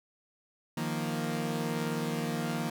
sawtooth chord, Eb suspended second, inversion none, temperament equal, 155.56 / 174.61 / 233.1 Hz, Eb3 / F3 / Bb3, 0 / 0 / 0 cents, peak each -31 / -33 / -30 dBFS, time 0.77-2.7 s, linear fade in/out 5 ms, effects none

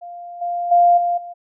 sine tone with level steps, 698.5 Hz, F5, in tune, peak -31 / -20 / -9 / -16 / -30 dBFS, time 0.01-1.34 s, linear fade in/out 20 ms, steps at 0.41 / 0.71 / 0.97 / 1.17 s, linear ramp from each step 10 ms, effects none

